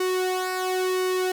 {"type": "tone with flanger", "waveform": "sawtooth", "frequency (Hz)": 370, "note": "F#4", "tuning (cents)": 0, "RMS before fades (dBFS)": -25, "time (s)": [0, 1.32], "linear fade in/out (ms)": 5, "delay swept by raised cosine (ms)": [1.2, 2.4], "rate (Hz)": 0.97, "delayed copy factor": -0.7, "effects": []}